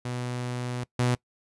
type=tone pair in turn; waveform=sawtooth; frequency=123.47 / 123.47 Hz; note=B2 / B2; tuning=0 / 0 cents; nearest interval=unison; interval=0 cents; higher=neither; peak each=-26 / -18 dBFS; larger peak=second; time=0.05-0.84 / 0.99-1.15 s; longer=first; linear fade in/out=5 ms; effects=noise-tail reverb RT60 0.1 s tail -22 dB re dry + resampled to 24000 Hz